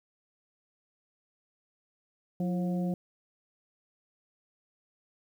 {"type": "harmonic tone with a mistuned harmonic", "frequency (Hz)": 179.4, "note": "F3", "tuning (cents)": 47, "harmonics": [1, 2, 3, 4], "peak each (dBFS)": [-28, -39, -40, -44], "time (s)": [2.4, 2.94], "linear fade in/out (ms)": 2, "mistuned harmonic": 2, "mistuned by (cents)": -88, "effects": ["10-bit"]}